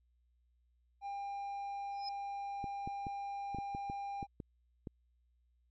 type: tone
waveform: triangle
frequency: 800 Hz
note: G5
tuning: 35 cents sharp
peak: -37 dBFS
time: 1.01-4.27 s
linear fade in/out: 50 ms
type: tone with exponential growth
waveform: sine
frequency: 5110 Hz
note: D#8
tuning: 45 cents sharp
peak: -38 dBFS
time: 1.91-2.09 s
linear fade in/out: 5 ms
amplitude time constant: 37 ms
type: clicks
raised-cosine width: 3 ms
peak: -30 dBFS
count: 10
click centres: 2.642 / 2.875 / 3.068 / 3.547 / 3.586 / 3.749 / 3.899 / 4.228 / 4.402 / 4.872 s
effects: added 60 Hz sine -70 dBFS peak until 5.7 s + resampled to 16000 Hz